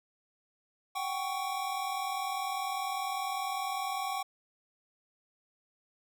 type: tone cluster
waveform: square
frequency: 750 / 790 / 1115 Hz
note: F#5 / G5 / C#6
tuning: +23 / +13 / +10 cents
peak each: -38 / -37 / -38 dBFS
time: 0.95-4.23 s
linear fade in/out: 10 ms
effects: none